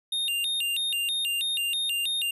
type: tone with vibrato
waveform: square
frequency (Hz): 3211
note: G7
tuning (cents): +41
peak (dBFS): -26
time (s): 0.12-2.31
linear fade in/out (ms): 5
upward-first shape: square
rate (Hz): 3.1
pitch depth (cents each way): 240
effects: none